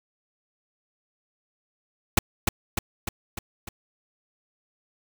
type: noise with echo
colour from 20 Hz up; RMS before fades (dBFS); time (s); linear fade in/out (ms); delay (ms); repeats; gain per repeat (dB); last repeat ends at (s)
pink; -17; 2.17-2.19; 5; 300; 5; -4; 3.69
effects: none